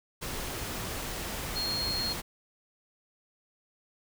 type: tone in noise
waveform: sine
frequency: 4262 Hz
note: C8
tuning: 31 cents sharp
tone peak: -30 dBFS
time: 1.55-2.14 s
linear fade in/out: 20 ms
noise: pink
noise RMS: -36 dBFS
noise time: 0.21-2.22 s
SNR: +3 dB
effects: none